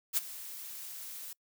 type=noise with ADSR envelope; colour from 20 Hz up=blue; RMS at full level=-27 dBFS; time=0.13-1.33 s; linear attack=41 ms; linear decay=23 ms; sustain=-17 dB; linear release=4 ms; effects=noise-tail reverb RT60 0.1 s tail -25 dB re dry